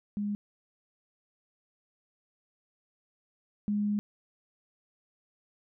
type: tone pair in turn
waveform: sine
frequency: 205.7 / 207 Hz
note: G#3 / G#3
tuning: -16 / -5 cents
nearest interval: unison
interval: 11 cents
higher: second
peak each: -29 / -26 dBFS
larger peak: second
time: 0.17-0.35 / 3.68-3.99 s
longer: second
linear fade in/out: 0 ms
effects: none